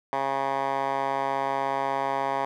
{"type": "tone with band-pass filter", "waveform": "10% pulse", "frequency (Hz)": 136.5, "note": "C#3", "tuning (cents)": -26, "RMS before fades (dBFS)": -27, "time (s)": [0.13, 2.45], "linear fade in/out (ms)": 0, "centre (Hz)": 1000, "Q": 2.4, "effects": []}